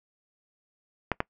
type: clicks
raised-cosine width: 0.5 ms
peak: -10 dBFS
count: 2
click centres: 1.117 / 1.204 s
effects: noise-tail reverb RT60 0.1 s tail -23 dB re dry